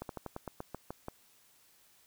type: slowing click train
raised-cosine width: 1 ms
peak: -25 dBFS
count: 10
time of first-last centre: 0.02-1.084 s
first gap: 72 ms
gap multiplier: 1.12
effects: white hiss -65 dBFS RMS until 2.06 s